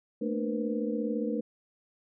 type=tone cluster; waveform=sine; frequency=220.5 / 238.2 / 297.4 / 476.4 / 511 Hz; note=A3 / A#3 / D4 / A#4 / C5; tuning=+4 / +38 / +22 / +38 / -41 cents; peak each=-32 / -39 / -34 / -34 / -39 dBFS; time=0.21-1.41 s; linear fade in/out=10 ms; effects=none